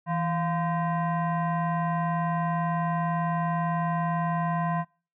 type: tone with frequency modulation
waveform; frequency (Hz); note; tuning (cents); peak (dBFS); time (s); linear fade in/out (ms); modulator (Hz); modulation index
sine; 164.81; E3; 0; -24; 0.06-4.85; 50; 862; 1.1
effects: noise-tail reverb RT60 0.4 s tail -26 dB re dry